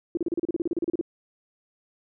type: tone bursts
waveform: sine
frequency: 338.9 Hz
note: E4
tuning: 48 cents sharp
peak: -22 dBFS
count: 16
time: 0.15-1.012 s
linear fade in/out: 2 ms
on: 22 ms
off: 34 ms
effects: none